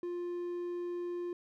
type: tone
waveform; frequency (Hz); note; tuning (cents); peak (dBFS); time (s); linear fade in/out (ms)
triangle; 350.8; F4; +8; -33; 0.03-1.33; 2
effects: none